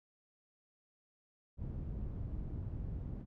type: low-pass noise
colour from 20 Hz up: white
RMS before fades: -41 dBFS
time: 1.57-3.26 s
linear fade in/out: 50 ms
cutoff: 110 Hz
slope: 12 dB/octave
effects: none